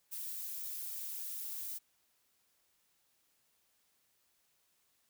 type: noise with flanger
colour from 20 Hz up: violet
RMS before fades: -42 dBFS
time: 0.11-1.79 s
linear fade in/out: 20 ms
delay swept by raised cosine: 1.6 to 4.7 ms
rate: 3.6 Hz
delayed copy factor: +0.6
effects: white hiss -75 dBFS RMS until 5.09 s